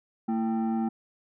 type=tone with frequency modulation; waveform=sine; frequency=225.5 Hz; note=A3; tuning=43 cents sharp; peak=-23 dBFS; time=0.28-0.89 s; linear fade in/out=10 ms; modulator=560 Hz; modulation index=0.68; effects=tanh soft clip ceiling -22 dBFS